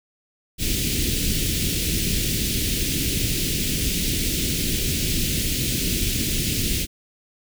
pink band-stop noise, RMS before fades -23 dBFS, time 0.58-6.87 s, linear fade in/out 50 ms, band 360 to 2500 Hz, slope 24 dB/octave, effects none

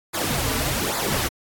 pink noise with flanger, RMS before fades -24 dBFS, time 0.13-1.29 s, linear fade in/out 20 ms, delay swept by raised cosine 0.33 to 5.73 ms, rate 1.2 Hz, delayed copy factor -0.85, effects AAC 64 kbps

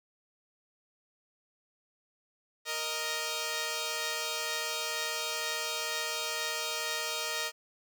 5% pulse tone pair together, 466.2 / 622.3 Hz, A#4 / D#5, 0 / 0 cents, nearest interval perfect fourth, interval 500 cents, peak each -24 / -23 dBFS, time 2.65-7.52 s, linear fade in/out 50 ms, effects none

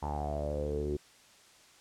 sawtooth tone with low-pass filter sweep, 73.7 Hz, D2, 7 cents sharp, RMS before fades -34 dBFS, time 0.02-0.97 s, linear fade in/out 10 ms, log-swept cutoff 910 to 360 Hz, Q 9.2, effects white hiss -59 dBFS RMS until 1.8 s + low-pass 8000 Hz 12 dB/octave

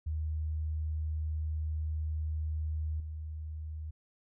sine tone with level steps, 77.7 Hz, D#2, 2 cents flat, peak -31 / -37 dBFS, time 0.06-3.91 s, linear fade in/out 10 ms, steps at 3 s, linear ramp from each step 2 ms, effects none

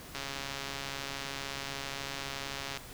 click train, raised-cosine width 0.2 ms, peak -20 dBFS, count 363, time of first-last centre 0.15-2.773 s, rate 138 Hz, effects pink hiss -48 dBFS RMS until 2.93 s

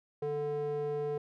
square tone with band-pass filter, 146.83 Hz, D3, in tune, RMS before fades -34 dBFS, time 0.22-1.18 s, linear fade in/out 5 ms, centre 480 Hz, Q 3.3, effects none

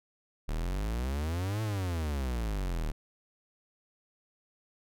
45% pulse exponential two-way sweep, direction up then down, 36.71 to 111.4 to 36.71 Hz, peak -30 dBFS, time 0.48-2.92 s, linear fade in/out 10 ms, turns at 1.62 s, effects none

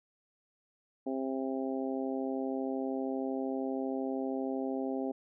harmonic tone, 132.8 Hz, C3, 26 cents sharp, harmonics 2 / 3 / 4 / 5 / 6, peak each -34 / -38 / -40 / -42 / -44 dBFS, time 1.06-5.12 s, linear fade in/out 10 ms, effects none

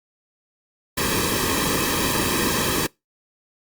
pink noise with comb filter, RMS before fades -22 dBFS, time 0.97-2.87 s, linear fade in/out 10 ms, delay 1.4 ms, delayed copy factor -0.85, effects noise-tail reverb RT60 0.2 s tail -24 dB re dry + Opus 48 kbps

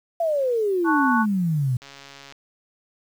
sine exponential sweep, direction down, 690 to 120.6 Hz, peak -19 dBFS, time 0.2-1.77 s, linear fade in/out 5 ms
sine chord, F# minor, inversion first, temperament equal, 880 / 1108.7 / 1480 Hz, A5 / C#6 / F#6, 0 / 0 / 0 cents, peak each -23 dBFS, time 0.84-1.26 s, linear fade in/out 50 ms
click train, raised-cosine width 0.2 ms, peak -25 dBFS, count 71, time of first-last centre 1.82-2.324 s, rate 139 Hz
effects 8-bit

